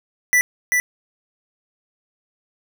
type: tone with echo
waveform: square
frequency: 1975.5 Hz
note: B6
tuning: in tune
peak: -13 dBFS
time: 0.33-0.41 s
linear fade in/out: 0 ms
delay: 390 ms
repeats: 1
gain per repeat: -3 dB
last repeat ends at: 0.8 s
effects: none